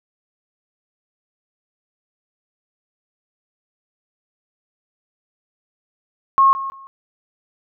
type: tone with echo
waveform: sine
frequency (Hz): 1084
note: C#6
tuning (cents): -39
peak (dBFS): -9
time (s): 6.38-6.53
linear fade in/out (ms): 0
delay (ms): 170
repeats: 2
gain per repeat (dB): -14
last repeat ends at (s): 6.87
effects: none